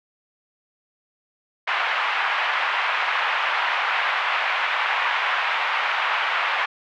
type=band-pass noise; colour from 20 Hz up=pink; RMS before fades=-23 dBFS; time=1.67-6.66 s; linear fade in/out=10 ms; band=850 to 2800 Hz; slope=24 dB/octave; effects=none